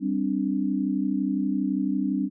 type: chord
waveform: sine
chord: G suspended fourth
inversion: none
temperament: equal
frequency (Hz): 196 / 261.6 / 293.7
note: G3 / C4 / D4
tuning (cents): 0 / 0 / 0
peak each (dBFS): -27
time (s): 0-2.3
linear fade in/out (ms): 50
effects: none